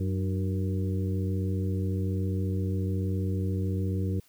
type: harmonic tone with a mistuned harmonic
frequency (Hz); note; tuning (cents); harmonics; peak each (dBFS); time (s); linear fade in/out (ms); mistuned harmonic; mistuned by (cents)
94.4; F#2; +35; 1 / 2 / 3 / 4 / 5; -27 / -33 / -37 / -39 / -41; 0-4.2; 5; 3; +79
effects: white hiss -62 dBFS RMS until 4.28 s